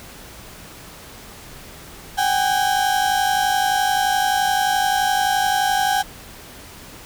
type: tone pair together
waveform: 35% pulse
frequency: 761.4 / 813 Hz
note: F#5 / G#5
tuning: +49 / -37 cents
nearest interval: minor second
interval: 114 cents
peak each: -18 dBFS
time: 2.17-6.03 s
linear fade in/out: 20 ms
effects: pink hiss -40 dBFS RMS until 7.05 s